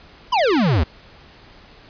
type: exponential sweep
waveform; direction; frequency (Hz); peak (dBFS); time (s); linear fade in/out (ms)
square; down; 1059 to 69.1; -15; 0.32-0.84; 10
effects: pink hiss -46 dBFS RMS until 1.89 s + resampled to 11025 Hz